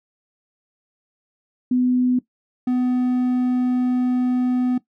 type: tone pair in turn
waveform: sine / triangle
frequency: 250.4 / 250.4 Hz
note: B3 / B3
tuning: +24 / +24 cents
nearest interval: unison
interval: 0 cents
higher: neither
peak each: -15 dBFS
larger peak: neither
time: 1.71-2.19 / 2.67-4.78 s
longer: second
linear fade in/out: 5 ms
effects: noise-tail reverb RT60 0.1 s tail -17 dB re dry